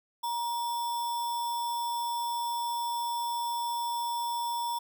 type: tone with sample-and-hold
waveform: sine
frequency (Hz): 947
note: A#5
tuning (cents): +27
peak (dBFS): -29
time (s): 0.23-4.79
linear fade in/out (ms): 10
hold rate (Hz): 4410
effects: none